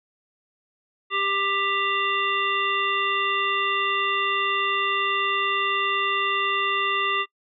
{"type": "harmonic tone", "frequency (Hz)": 395.1, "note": "G4", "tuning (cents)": 14, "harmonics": [1, 3, 5, 7, 9], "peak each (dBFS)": [-32, -24, -28, -27, -31], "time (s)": [1.1, 7.26], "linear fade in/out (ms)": 50, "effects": ["noise-tail reverb RT60 0.1 s tail -24 dB re dry"]}